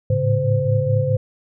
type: tone cluster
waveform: sine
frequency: 106.4 / 111.1 / 139.8 / 515 Hz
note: G#2 / A2 / C#3 / C5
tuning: +42 / +17 / +15 / -28 cents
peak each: -21 dBFS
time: 0.1-1.17 s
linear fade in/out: 5 ms
effects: none